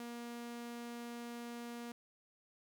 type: tone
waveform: sawtooth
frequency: 237.3 Hz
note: A#3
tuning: 31 cents sharp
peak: -40 dBFS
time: 0-1.92 s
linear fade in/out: 2 ms
effects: none